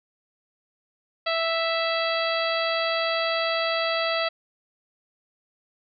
harmonic tone, 659.3 Hz, E5, in tune, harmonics 1 / 2 / 3 / 4 / 5 / 6 / 7, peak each -26 / -29 / -31 / -32 / -33 / -34 / -34 dBFS, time 1.26-4.29 s, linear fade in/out 10 ms, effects none

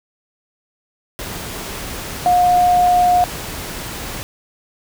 sine tone in noise, 716 Hz, F5, 43 cents sharp, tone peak -10 dBFS, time 2.26-3.24 s, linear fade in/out 0 ms, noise pink, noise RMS -28 dBFS, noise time 1.19-4.23 s, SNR +15 dB, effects none

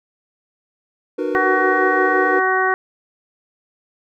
triangle chord, B major seventh, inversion first, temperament equal with one note detuned, 303.1 / 370 / 466.2 / 493.9 Hz, D#4 / F#4 / A#4 / B4, -45 / 0 / 0 / 0 cents, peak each -23 dBFS, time 1.18-2.4 s, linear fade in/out 10 ms
harmonic tone, 375.8 Hz, F#4, 27 cents sharp, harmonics 1 / 2 / 3 / 4 / 5, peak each -21 / -21 / -21 / -21 / -21 dBFS, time 1.35-2.74 s, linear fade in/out 0 ms
effects none

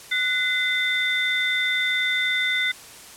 sine tone cluster, 1480 / 2043 / 3568 Hz, F#6 / C7 / A7, 0 / -42 / +23 cents, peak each -28 / -22 / -26 dBFS, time 0.11-2.72 s, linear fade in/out 10 ms, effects white hiss -43 dBFS RMS until 3.16 s + low-pass 11000 Hz 12 dB/octave

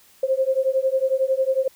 sine beating tone pair, 523.3 / 534.3 Hz, C5 / C5, 0 / +36 cents, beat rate 11 Hz, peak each -21 dBFS, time 0.23-1.68 s, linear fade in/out 5 ms, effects white hiss -54 dBFS RMS until 1.75 s

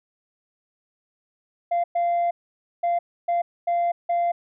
sine tone bursts at uneven times, 692 Hz, F5, 16 cents flat, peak -17 dBFS, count 6, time 1.71-1.84 / 1.95-2.31 / 2.83-2.99 / 3.28-3.42 / 3.67-3.92 / 4.09-4.32 s, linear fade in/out 10 ms, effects tanh soft clip ceiling -18 dBFS

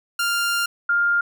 sawtooth / sine tone pair in turn, 1396.9 / 1403.8 Hz, F6 / F6, 0 / +9 cents, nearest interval unison, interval 9 cents, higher second, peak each -16 dBFS, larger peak neither, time 0.19-0.66 / 0.89-1.21 s, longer first, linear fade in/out 5 ms, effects none

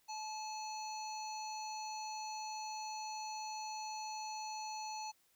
harmonic tone, 863 Hz, A5, 34 cents flat, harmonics 1 / 3 / 5 / 7 / 8, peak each -42 / -53 / -50 / -51 / -58 dBFS, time 0.08-5.12 s, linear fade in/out 20 ms, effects white hiss -73 dBFS RMS until 5.35 s

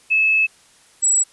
sine tone pair in turn, 2600 / 7791 Hz, E7 / B8, -24 / -25 cents, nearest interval octave + perfect fifth, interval 1899 cents, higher second, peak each -13 dBFS, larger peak neither, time 0.1-0.47 / 1.02-1.24 s, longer first, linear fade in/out 20 ms, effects white hiss -52 dBFS RMS until 1.32 s + resampled to 24000 Hz

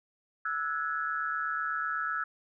sine tone cluster, 1318 / 1466 / 1674 Hz, E6 / F#6 / G#6, -1 / -16 / +13 cents, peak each -32 / -35 / -36 dBFS, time 0.45-2.24 s, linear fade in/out 5 ms, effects none

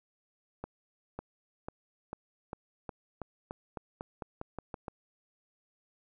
accelerating click train, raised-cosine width 1 ms, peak -24 dBFS, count 15, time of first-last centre 0.64-4.882 s, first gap 550 ms, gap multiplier 0.9, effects none

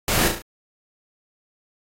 pink noise with echo, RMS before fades -21 dBFS, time 0.08-0.28 s, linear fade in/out 2 ms, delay 35 ms, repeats 4, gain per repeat -5 dB, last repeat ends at 0.42 s, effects AAC 48 kbps

